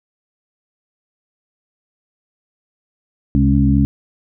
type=harmonic tone with a mistuned harmonic; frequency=69.3 Hz; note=C#2; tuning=in tune; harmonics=1 / 2 / 3 / 4; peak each=-16 / -16 / -16 / -16 dBFS; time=3.35-3.85 s; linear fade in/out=0 ms; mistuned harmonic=2; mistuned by=-60 cents; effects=none